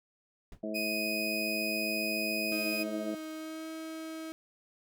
brown noise with exponential decay, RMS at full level -40 dBFS, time 0.52-0.63 s, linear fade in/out 2 ms, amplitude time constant 22 ms
harmonic tone, 107.2 Hz, A2, 45 cents flat, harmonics 2 / 3 / 4 / 5 / 6, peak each -38 / -39 / -45 / -44 / -38 dBFS, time 0.63-3.15 s, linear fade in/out 5 ms
30% pulse tone, 2500 Hz, D#7, 8 cents sharp, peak -30 dBFS, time 0.74-2.84 s, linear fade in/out 20 ms
35% pulse tone with pitch glide, 314.3 to 320 Hz, D#4 to D#4, +18 to +49 cents, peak -37 dBFS, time 2.52-4.32 s, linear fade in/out 0 ms, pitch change +31 cents, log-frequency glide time 3.34-3.69 s
effects none

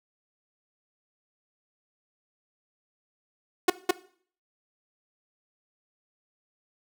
sawtooth tone with echo, 363.7 Hz, F#4, 30 cents flat, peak -12 dBFS, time 3.68-3.7 s, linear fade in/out 5 ms, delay 210 ms, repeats 1, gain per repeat -2 dB, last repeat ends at 3.91 s, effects noise-tail reverb RT60 0.5 s tail -18 dB re dry

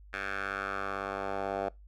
10% pulse tone with band-pass filter sweep, 98 Hz, G2, in tune, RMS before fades -35 dBFS, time 0.13-1.69 s, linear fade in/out 5 ms, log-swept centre 1800 to 730 Hz, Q 2.7, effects noise-tail reverb RT60 0.2 s tail -22 dB re dry + added 50 Hz sine -50 dBFS peak until 1.87 s

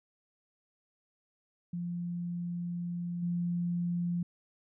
sine tone with level steps, 173.9 Hz, F3, 7 cents flat, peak -33 / -29 dBFS, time 1.73-4.23 s, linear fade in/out 5 ms, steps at 3.22 s, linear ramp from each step 10 ms, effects none

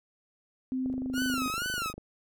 sine tone with tremolo, 258.8 Hz, C4, 19 cents flat, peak -28 dBFS, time 0.72-1.48 s, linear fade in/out 0 ms, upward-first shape square, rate 2.4 Hz, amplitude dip 25%
click train, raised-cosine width 2 ms, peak -28 dBFS, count 29, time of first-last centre 0.86-1.98 s, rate 25 Hz
sawtooth tone with vibrato, 1378 Hz, F6, 24 cents flat, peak -27 dBFS, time 1.13-1.93 s, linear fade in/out 50 ms, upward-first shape sine, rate 2.2 Hz, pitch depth 160 cents each way
effects none

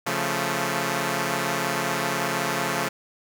5% pulse chord, Db augmented, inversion none, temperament equal, 138.59 / 174.61 / 220 Hz, Db3 / F3 / A3, 0 / 0 / 0 cents, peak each -17 dBFS, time 0.06-2.89 s, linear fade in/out 10 ms, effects none

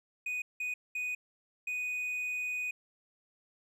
triangle tone bursts at uneven times, 2485 Hz, D#7, 3 cents flat, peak -31 dBFS, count 4, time 0.26-0.42 / 0.6-0.74 / 0.95-1.15 / 1.67-2.71 s, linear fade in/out 5 ms, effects none

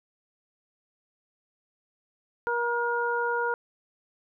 harmonic tone, 475.4 Hz, A#4, 34 cents sharp, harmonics 1 / 2 / 3, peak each -29 / -29 / -29 dBFS, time 2.47-3.54 s, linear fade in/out 0 ms, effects none

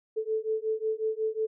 sine beating tone pair, 435.7 / 441.2 Hz, A4 / A4, -17 / +5 cents, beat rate 5.5 Hz, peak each -30 dBFS, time 0.16-1.47 s, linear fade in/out 20 ms, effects none

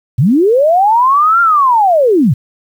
sine linear two-way sweep, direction up then down, 103.4 to 1404 to 103.4 Hz, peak -6 dBFS, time 0.18-2.34 s, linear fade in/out 10 ms, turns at 1.41 s, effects 7-bit

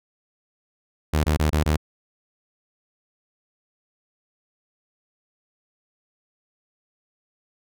sawtooth tone bursts, 76.5 Hz, D#2, 29 cents flat, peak -14 dBFS, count 5, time 1.13-1.768 s, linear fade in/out 10 ms, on 110 ms, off 22 ms, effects none

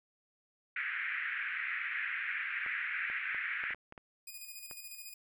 white band-pass noise, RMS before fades -37 dBFS, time 0.76-3.74 s, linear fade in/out 5 ms, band 1500 to 2300 Hz, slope 48 dB/octave
clicks, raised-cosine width 0.5 ms, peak -33 dBFS, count 9, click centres 2.663 / 3.1 / 3.347 / 3.637 / 3.707 / 3.746 / 3.924 / 3.978 / 4.712 s
5% pulse tone with tremolo, 2473 Hz, D#7, 11 cents flat, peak -34 dBFS, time 4.27-5.14 s, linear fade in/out 5 ms, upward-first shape square, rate 14 Hz, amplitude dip 45%
effects none

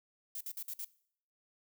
violet noise bursts, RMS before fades -41 dBFS, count 5, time 0.35-0.847 s, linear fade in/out 2 ms, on 57 ms, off 53 ms, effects noise-tail reverb RT60 0.6 s tail -20 dB re dry

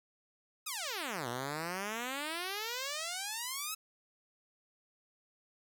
5% pulse exponential two-way sweep, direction down then up, 1318.5 to 116.54 to 1318.5 Hz, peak -25 dBFS, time 0.66-3.75 s, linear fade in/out 10 ms, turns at 1.28 s, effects none

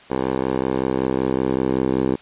10% pulse tone with band-pass filter sweep, 65.3 Hz, C2, 3 cents flat, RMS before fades -21 dBFS, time 0.1-2.16 s, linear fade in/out 10 ms, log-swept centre 570 to 380 Hz, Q 1.3, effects white hiss -46 dBFS RMS until 2.21 s + resampled to 8000 Hz

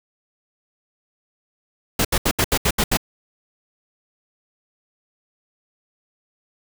pink noise bursts, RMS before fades -18 dBFS, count 8, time 1.99-2.972 s, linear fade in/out 5 ms, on 58 ms, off 74 ms, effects none

